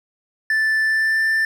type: tone with pitch glide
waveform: triangle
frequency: 1760 to 1777.4 Hz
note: A6 to A6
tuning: 0 to +17 cents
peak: -14 dBFS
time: 0.5-1.45 s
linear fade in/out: 2 ms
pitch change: +17 cents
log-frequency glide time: 0.82-1.23 s
effects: none